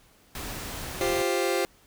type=noise; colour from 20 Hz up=pink; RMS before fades=-36 dBFS; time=0.35-1.22 s; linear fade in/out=2 ms
type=chord; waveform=sawtooth; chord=F suspended second; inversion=none; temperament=just; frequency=349.2 / 392.9 / 523.8 Hz; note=F4 / G4 / C5; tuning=0 / +4 / +2 cents; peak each=-24 dBFS; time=1.01-1.65 s; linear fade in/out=0 ms
effects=pink hiss -59 dBFS RMS until 1.86 s